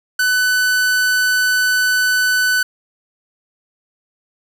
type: tone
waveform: 45% pulse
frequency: 1500 Hz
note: F#6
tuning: 23 cents sharp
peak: -13 dBFS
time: 0.19-2.63 s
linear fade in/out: 5 ms
effects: none